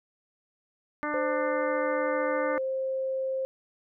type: harmonic tone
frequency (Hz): 297.8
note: D4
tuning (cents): +24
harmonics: 1 / 2 / 3 / 4 / 5 / 6 / 7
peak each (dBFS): -34 / -35 / -37 / -34 / -37 / -39 / -40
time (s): 1.03-2.58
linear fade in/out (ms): 0
type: tone with pitch glide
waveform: sine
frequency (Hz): 520 to 528.5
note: C5 to C5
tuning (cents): -11 to +17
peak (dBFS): -27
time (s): 1.14-3.45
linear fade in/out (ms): 0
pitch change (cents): +28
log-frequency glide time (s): 2.27-2.71
effects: none